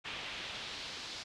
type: noise with band-pass filter sweep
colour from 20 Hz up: brown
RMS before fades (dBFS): -43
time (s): 0.04-1.24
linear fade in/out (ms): 20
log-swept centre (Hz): 2900 to 4600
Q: 1.8
effects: low-pass 8000 Hz 12 dB/octave